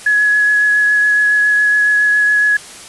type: tone with vibrato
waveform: sine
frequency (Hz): 1686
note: G#6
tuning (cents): +26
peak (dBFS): -9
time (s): 0.06-2.57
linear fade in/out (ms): 5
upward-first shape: sine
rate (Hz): 7.2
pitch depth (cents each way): 12
effects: white hiss -34 dBFS RMS until 2.88 s + resampled to 24000 Hz